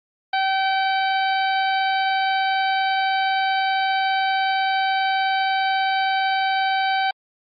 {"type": "harmonic tone", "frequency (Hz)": 770, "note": "G5", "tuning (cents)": -31, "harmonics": [1, 2, 3, 4, 5, 6], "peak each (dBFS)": [-19, -25, -29, -31, -33, -35], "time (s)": [0.33, 7.11], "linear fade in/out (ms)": 5, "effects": ["MP3 32 kbps"]}